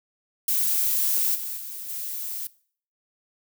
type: noise with level steps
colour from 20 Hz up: violet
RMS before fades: -23 / -32 / -36 / -32 dBFS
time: 0.48-2.47 s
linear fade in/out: 2 ms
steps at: 1.34 / 1.56 / 1.88 s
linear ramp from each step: 20 ms
effects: noise-tail reverb RT60 0.5 s tail -20 dB re dry